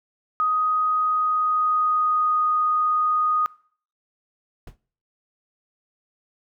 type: tone with pitch glide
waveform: sine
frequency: 1251 to 1239.5 Hz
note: D#6 to D#6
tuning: +9 to -7 cents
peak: -18 dBFS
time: 0.4-3.46 s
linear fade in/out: 0 ms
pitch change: -16 cents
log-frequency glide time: 0.97-2.49 s
type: noise with exponential decay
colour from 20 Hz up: brown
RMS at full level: -31 dBFS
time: 4.67-4.77 s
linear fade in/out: 5 ms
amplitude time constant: 21 ms
effects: noise-tail reverb RT60 0.5 s tail -22 dB re dry